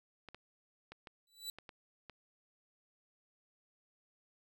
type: clicks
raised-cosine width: 0.3 ms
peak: -33 dBFS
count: 7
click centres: 0.287 / 0.346 / 0.92 / 1.072 / 1.586 / 1.692 / 2.097 s
type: tone with exponential growth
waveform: sawtooth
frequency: 3955 Hz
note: B7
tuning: 2 cents sharp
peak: -34 dBFS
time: 1.27-1.5 s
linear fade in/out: 2 ms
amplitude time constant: 48 ms
effects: none